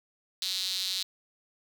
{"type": "tone with high-pass filter", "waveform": "sawtooth", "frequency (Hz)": 187.6, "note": "F#3", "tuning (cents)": 24, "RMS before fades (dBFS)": -32, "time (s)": [0.42, 1.03], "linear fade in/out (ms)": 2, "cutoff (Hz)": 4000, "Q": 5.6, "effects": []}